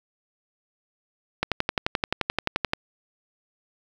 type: click train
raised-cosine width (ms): 0.3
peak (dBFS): -6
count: 16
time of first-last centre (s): 1.43-2.734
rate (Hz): 11.5
effects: 7-bit